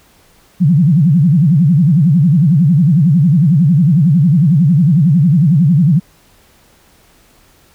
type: tone with vibrato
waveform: sine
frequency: 158.5 Hz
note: D#3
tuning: 32 cents sharp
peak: -6 dBFS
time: 0.6-6 s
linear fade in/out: 20 ms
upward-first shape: sine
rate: 11 Hz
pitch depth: 280 cents each way
effects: pink hiss -49 dBFS RMS until 7.74 s